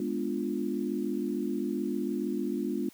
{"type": "chord", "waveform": "sine", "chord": "G# diminished seventh", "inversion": "none", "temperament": "equal", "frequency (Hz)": [207.7, 246.9, 293.7, 349.2], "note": ["G#3", "B3", "D4", "F4"], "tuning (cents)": [0, 0, 0, 0], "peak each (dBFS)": -34, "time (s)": [0, 2.89], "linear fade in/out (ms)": 2, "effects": ["white hiss -57 dBFS RMS until 2.93 s", "high-pass 100 Hz 12 dB/octave"]}